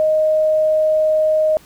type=tone; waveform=sine; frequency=622.3 Hz; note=D#5; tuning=in tune; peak=-12 dBFS; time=0-1.57 s; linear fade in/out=0 ms; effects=pink hiss -47 dBFS RMS until 1.65 s